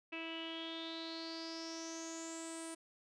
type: tone with low-pass filter sweep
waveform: sawtooth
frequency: 327.4 Hz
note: E4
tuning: 12 cents flat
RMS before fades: -45 dBFS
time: 0.12-2.75 s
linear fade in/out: 10 ms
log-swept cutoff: 2600 to 9100 Hz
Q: 9.2
effects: none